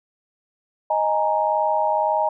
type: chord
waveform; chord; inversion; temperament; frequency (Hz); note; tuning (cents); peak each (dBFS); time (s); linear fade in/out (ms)
sine; D# suspended fourth; none; equal; 622.3 / 830.6 / 932.3; D#5 / G#5 / A#5; 0 / 0 / 0; -22; 0.9-2.29; 5
effects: none